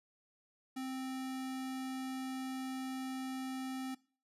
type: tone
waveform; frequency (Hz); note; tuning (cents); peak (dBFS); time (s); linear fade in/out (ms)
square; 261.6; C4; 0; -39; 0.76-3.95; 10
effects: noise-tail reverb RT60 0.4 s tail -21 dB re dry + resampled to 32000 Hz